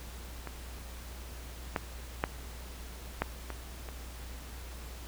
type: clicks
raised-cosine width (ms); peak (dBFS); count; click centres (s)
0.5; -24 / -14 / -12 / -13 / -23 / -28; 6; 0.473 / 1.762 / 2.239 / 3.22 / 3.503 / 3.888
effects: added 60 Hz sine -43 dBFS peak until 5.07 s + pink hiss -49 dBFS RMS until 5.07 s